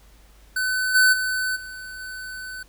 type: tone with level steps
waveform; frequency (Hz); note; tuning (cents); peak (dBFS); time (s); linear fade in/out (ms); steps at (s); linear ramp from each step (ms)
square; 1511; F#6; +36; -22 / -14 / -23 / -35 / -33; 0.56-2.63; 5; 0.94 / 1.12 / 1.55 / 1.99; 20
effects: added 50 Hz sine -50 dBFS peak until 2.68 s + pink hiss -56 dBFS RMS until 2.68 s